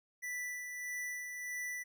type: tone with tremolo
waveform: square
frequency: 1975.5 Hz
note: B6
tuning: in tune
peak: -38 dBFS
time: 0.22-1.84 s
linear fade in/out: 20 ms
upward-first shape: sine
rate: 1.6 Hz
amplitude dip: 40%
effects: none